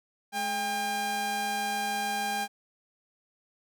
sawtooth tone pair together, 212.4 / 803 Hz, G#3 / G5, +39 / +41 cents, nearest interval octave + major seventh, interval 2302 cents, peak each -35 / -25 dBFS, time 0.32-2.48 s, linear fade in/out 50 ms, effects none

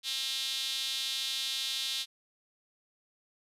sawtooth tone with high-pass filter, 267.3 Hz, C4, 37 cents sharp, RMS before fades -34 dBFS, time 0.03-2.06 s, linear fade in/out 50 ms, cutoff 3600 Hz, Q 4.1, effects resampled to 32000 Hz

